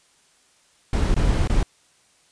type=noise with dropouts; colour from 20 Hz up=brown; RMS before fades=-19 dBFS; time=0.93-1.63 s; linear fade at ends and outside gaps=2 ms; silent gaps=1.143-1.164 / 1.475-1.497 s; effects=white hiss -59 dBFS RMS until 2.31 s + resampled to 22050 Hz